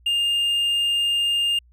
triangle tone, 2813 Hz, F7, 12 cents sharp, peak -17 dBFS, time 0.06-1.59 s, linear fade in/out 5 ms, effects added 60 Hz sine -51 dBFS peak until 1.72 s

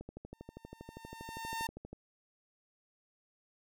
click train, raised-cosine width 2 ms, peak -32 dBFS, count 25, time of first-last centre 0.01-1.93 s, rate 12.5 Hz
sawtooth tone with exponential growth, 907 Hz, A#5, 48 cents flat, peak -30 dBFS, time 0.33-1.67 s, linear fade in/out 5 ms, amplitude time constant 290 ms
effects none

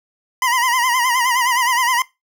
25% pulse tone with vibrato, 987.8 Hz, B5, in tune, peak -11 dBFS, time 0.42-2.02 s, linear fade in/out 2 ms, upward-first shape sine, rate 9.6 Hz, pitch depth 96 cents each way, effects noise-tail reverb RT60 0.2 s tail -19 dB re dry

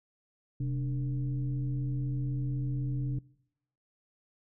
sine tone with frequency modulation, 130 Hz, C3, 11 cents flat, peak -29 dBFS, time 0.6-3.19 s, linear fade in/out 5 ms, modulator 164 Hz, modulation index 0.6, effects noise-tail reverb RT60 0.8 s tail -23 dB re dry

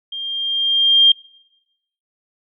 sine tone with level ramp, 3200 Hz, G7, 35 cents sharp, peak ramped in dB -25 to -6 dBFS, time 0.12-1.12 s, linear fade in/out 5 ms, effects noise-tail reverb RT60 0.9 s tail -23 dB re dry

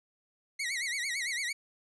sawtooth tone with vibrato, 2060 Hz, C7, 28 cents flat, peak -28 dBFS, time 0.59-1.53 s, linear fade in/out 10 ms, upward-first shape sine, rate 8.9 Hz, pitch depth 160 cents each way, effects resampled to 24000 Hz

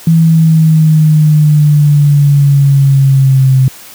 sine exponential sweep, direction down, 164.81 to 130.81 Hz, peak -3 dBFS, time 0.07-3.68 s, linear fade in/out 2 ms, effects white hiss -33 dBFS RMS until 3.94 s + high-pass 80 Hz 12 dB/octave

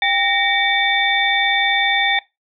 sine tone cluster, 792 / 1855 / 2280 / 3556 Hz, G5 / A#6 / C#7 / A7, +18 / -9 / +48 / +18 cents, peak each -20 dBFS, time 0.02-2.19 s, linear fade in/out 2 ms, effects noise-tail reverb RT60 0.2 s tail -19 dB re dry

